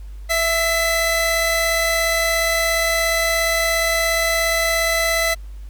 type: tone pair together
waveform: sawtooth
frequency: 659.3 / 2015 Hz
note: E5 / B6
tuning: 0 / +34 cents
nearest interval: octave + perfect fifth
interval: 1934 cents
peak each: -16 dBFS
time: 0.29-5.35 s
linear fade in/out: 20 ms
effects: added 50 Hz sine -31 dBFS peak until 5.69 s + pink hiss -55 dBFS RMS until 5.69 s